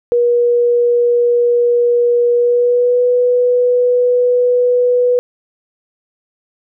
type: tone with pitch glide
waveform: sine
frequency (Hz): 480 to 492.4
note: B4 to B4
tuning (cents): -49 to -5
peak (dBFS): -9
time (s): 0.12-5.19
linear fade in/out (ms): 0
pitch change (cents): +44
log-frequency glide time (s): 2.34-3.02
effects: none